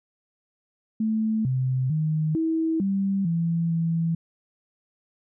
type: tone with pitch steps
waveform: sine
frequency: 219.2 / 129.5 / 155.6 / 323.2 / 195.6 / 167.2 / 165.4 Hz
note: A3 / C3 / D#3 / E4 / G3 / E3 / E3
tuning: -6 / -17 / 0 / -34 / -4 / +25 / +6 cents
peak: -21 dBFS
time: 1-4.15 s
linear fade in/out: 5 ms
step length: 450 ms
effects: none